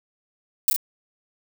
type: noise with echo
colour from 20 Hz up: violet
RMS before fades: -17 dBFS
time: 0.68-0.7 s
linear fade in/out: 0 ms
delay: 31 ms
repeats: 2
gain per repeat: -3 dB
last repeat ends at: 0.762 s
effects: none